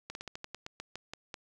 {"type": "slowing click train", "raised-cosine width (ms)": 0.2, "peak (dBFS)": -23, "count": 12, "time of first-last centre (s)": [0.1, 1.342], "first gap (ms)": 51, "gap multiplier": 1.15, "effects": []}